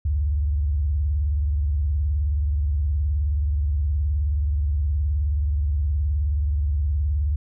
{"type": "tone with vibrato", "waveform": "sine", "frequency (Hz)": 72.5, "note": "D2", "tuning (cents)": -22, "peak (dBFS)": -19, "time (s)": [0.05, 7.36], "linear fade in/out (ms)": 5, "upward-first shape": "sine", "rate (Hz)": 19, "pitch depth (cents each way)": 210, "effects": []}